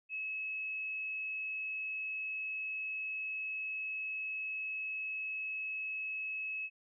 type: tone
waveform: sine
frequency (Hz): 2580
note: E7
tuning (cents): -38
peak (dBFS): -36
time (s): 0.09-6.7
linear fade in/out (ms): 50
effects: none